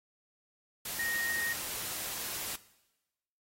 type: tone in noise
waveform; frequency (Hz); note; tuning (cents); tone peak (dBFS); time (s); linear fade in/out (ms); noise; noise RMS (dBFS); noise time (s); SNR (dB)
sine; 1864.7; A#6; 0; -31; 0.99-1.53; 5; white; -38; 0.85-2.56; +4
effects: noise-tail reverb RT60 1.0 s tail -18 dB re dry + AAC 48 kbps